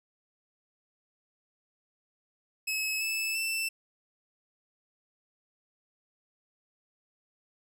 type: tone with pitch steps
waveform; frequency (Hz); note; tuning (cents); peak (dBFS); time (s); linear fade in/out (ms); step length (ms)
sawtooth; 2577 / 2621 / 2665; E7 / E7 / E7; -40 / -11 / +18; -26; 2.67-3.69; 10; 340
effects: none